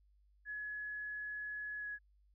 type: tone with pitch glide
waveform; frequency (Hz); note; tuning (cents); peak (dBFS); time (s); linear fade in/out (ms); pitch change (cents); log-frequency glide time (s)
sine; 1693 to 1677.4; G#6 to G#6; +33 to +17; -40; 0.45-1.99; 50; -16; 1.79-1.86
effects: added 50 Hz sine -66 dBFS peak until 2.34 s